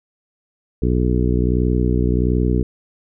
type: harmonic tone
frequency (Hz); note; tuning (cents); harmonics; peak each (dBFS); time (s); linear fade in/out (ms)
61.4; B1; -9; 1 / 2 / 3 / 4 / 5 / 6 / 7; -18 / -21 / -23 / -24 / -25 / -26 / -26; 0.82-2.63; 5
effects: none